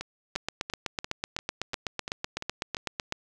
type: two click trains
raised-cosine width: 0.2 ms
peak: -17 / -12 dBFS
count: 9 / 23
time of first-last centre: 0.01-2.769 / 0.36-3.124 s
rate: 2.9 / 7.96 Hz
effects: none